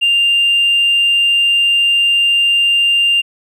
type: tone with hard clipping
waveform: triangle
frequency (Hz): 2794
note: F7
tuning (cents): 0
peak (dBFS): -9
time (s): 0.01-3.22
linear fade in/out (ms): 20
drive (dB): 2
effects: none